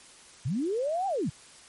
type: linear two-way sweep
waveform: sine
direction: up then down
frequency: 103.83 to 804 to 103.83 Hz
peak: -26 dBFS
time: 0.45-1.3 s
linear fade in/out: 10 ms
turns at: 1.07 s
effects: white hiss -52 dBFS RMS until 1.68 s + MP3 48 kbps